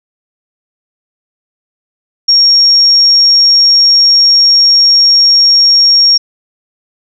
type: tone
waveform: sine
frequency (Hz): 5560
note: F8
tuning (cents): -9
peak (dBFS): -3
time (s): 2.28-6.18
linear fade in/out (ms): 10
effects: none